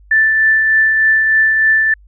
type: tone with tremolo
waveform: sine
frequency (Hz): 1763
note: A6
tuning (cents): +3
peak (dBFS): -7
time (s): 0.11-1.94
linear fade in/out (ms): 5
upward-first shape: triangle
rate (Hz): 3.3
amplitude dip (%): 35
effects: added 50 Hz sine -41 dBFS peak until 2.07 s